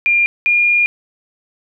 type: tone pair in turn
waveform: sine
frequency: 2400 / 2419 Hz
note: D7 / D#7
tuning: +37 / -49 cents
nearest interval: unison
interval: 14 cents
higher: second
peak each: -10 dBFS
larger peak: neither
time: 0.06-0.26 / 0.46-0.86 s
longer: second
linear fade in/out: 0 ms
effects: none